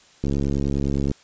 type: click train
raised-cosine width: 3 ms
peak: -11 dBFS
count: 62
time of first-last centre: 0.24-1.114 s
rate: 69.8 Hz
effects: white hiss -53 dBFS RMS until 1.23 s + resampled to 16000 Hz